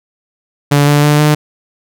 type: tone with pitch steps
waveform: sawtooth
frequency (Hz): 144 / 146.09 / 148.22 / 150.38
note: D3 / D3 / D3 / D3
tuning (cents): -34 / -9 / +16 / +41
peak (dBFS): -3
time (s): 0.71-1.35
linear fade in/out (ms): 10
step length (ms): 160
effects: none